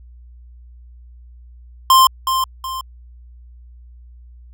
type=tone with echo; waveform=square; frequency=1049 Hz; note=C6; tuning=4 cents sharp; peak=-8 dBFS; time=1.9-2.07 s; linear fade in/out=2 ms; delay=370 ms; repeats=2; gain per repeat=-8 dB; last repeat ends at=2.81 s; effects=added 60 Hz sine -39 dBFS peak until 4.53 s